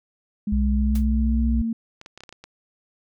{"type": "tone with pitch glide", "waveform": "sine", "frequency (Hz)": [207.7, 227.8], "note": ["G#3", "A#3"], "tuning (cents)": [0, -40], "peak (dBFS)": -22, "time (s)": [0.47, 1.73], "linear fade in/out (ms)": 5, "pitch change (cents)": 160, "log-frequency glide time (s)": [0.69, 1.46]}
{"type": "tone with vibrato", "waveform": "sine", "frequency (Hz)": 62.4, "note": "B1", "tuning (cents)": 19, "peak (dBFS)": -19, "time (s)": [0.52, 1.62], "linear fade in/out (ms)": 5, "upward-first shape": "sine", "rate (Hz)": 15, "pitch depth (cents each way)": 61}
{"type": "noise with exponential decay", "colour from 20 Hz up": "white", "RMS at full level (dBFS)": -34, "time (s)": [0.95, 1.06], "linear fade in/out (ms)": 5, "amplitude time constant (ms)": 23}
{"type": "clicks", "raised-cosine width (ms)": 0.2, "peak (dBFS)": -24, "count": 8, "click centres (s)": [2.014, 2.061, 2.176, 2.206, 2.236, 2.292, 2.326, 2.44]}
{"effects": []}